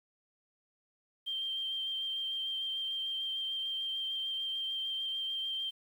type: tone with vibrato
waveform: sine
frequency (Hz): 3156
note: G7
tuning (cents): +11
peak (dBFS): -33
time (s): 1.26-5.71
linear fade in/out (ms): 20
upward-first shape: sine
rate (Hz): 6.7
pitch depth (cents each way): 13
effects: 10-bit

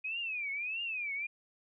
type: tone with vibrato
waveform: sine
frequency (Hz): 2489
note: D#7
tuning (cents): 0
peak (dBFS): -34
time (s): 0.04-1.27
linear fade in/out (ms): 10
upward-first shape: triangle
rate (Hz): 1.6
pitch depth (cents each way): 230
effects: none

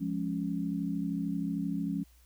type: chord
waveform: sine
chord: Db major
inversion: first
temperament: equal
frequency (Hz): 174.61 / 207.7 / 277.2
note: F3 / Ab3 / Db4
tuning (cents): 0 / 0 / 0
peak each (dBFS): -34 / -35 / -34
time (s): 0-2.04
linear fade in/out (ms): 20
effects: added 60 Hz sine -58 dBFS peak until 2.25 s + white hiss -66 dBFS RMS until 2.25 s

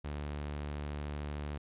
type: tone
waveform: sawtooth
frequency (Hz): 73.4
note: D2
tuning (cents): 0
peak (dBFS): -33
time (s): 0.04-1.58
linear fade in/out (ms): 10
effects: resampled to 8000 Hz

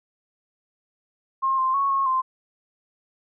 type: tone with pitch steps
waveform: sine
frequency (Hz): 1068 / 1047 / 1106 / 1090 / 1043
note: C6 / C6 / C#6 / C#6 / C6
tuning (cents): +35 / +1 / -4 / -29 / -6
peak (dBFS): -19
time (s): 1.42-2.22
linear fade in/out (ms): 20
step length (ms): 160
effects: none

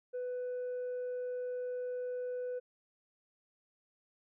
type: tone with tanh clipping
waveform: sine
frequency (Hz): 497.5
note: B4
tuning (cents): +13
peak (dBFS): -36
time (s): 0.13-2.6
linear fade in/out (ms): 20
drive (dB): 1
effects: none

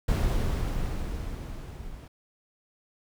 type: noise with level ramp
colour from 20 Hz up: brown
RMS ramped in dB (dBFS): -23 to -42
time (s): 0.08-2.08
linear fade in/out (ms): 5
effects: none

